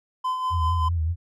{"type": "tone with tremolo", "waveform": "triangle", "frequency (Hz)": 1022, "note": "C6", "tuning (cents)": -41, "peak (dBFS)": -20, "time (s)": [0.24, 0.89], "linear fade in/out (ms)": 10, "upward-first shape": "sine", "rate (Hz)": 5.2, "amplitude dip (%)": 45}
{"type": "tone with vibrato", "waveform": "sine", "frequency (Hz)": 82.41, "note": "E2", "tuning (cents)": 0, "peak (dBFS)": -21, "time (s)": [0.5, 1.16], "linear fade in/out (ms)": 50, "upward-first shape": "sine", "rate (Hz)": 5.2, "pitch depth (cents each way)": 82}
{"effects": []}